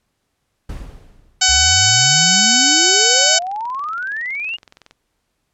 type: noise with exponential decay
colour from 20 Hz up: brown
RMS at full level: -25 dBFS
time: 0.69-1.52 s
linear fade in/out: 5 ms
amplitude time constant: 180 ms
type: harmonic tone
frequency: 751 Hz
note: F#5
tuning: 26 cents sharp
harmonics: 1 / 2 / 3 / 4 / 5 / 6 / 7 / 8 / 9 / 10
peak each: -23 / -20 / -24 / -18 / -23 / -19 / -19 / -20 / -19 / -19 dBFS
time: 1.41-3.39 s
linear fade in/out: 10 ms
type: exponential sweep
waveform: sine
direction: up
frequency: 65.41 to 2896 Hz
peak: -21 dBFS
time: 1.48-4.57 s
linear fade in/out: 20 ms
type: click train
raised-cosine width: 0.2 ms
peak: -25 dBFS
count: 64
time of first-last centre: 1.98-4.91 s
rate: 21.5 Hz
effects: pink hiss -70 dBFS RMS until 5.53 s + low-pass 12000 Hz 12 dB/octave